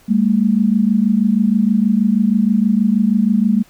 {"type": "tone pair together", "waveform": "sine", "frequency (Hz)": [199.9, 226.2], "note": ["G3", "A3"], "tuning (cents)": [34, 48], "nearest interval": "major second", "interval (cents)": 214, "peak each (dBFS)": -14, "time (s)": [0.08, 3.63], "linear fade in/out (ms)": 20, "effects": ["pink hiss -50 dBFS RMS until 3.69 s"]}